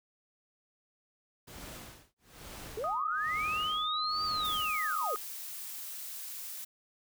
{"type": "noise with tremolo", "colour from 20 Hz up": "pink", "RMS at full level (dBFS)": -45, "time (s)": [1.47, 4.96], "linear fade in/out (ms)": 10, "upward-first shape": "sine", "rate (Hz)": 1.1, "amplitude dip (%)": 100}
{"type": "linear two-way sweep", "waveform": "sine", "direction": "up then down", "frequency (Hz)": [392.6, 4699, 392.6], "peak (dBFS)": -33, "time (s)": [2.77, 5.15], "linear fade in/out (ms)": 5, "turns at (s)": 4.24}
{"type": "tone", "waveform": "sine", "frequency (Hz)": 1245, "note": "D#6", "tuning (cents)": 1, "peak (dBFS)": -32, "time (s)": [2.84, 5.16], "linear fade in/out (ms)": 0}
{"type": "noise", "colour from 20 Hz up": "blue", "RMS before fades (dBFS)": -42, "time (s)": [4.44, 6.65], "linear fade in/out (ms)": 10}
{"effects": []}